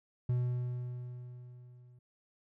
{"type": "tone with level ramp", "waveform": "triangle", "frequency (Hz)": 123.47, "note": "B2", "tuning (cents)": 0, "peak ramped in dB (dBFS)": [-25, -54], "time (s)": [0.29, 1.99], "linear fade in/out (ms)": 5, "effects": []}